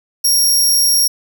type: tone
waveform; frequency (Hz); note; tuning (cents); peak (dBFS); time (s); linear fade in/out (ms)
20% pulse; 5588; F8; 0; -5; 0.24-1.08; 10
effects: none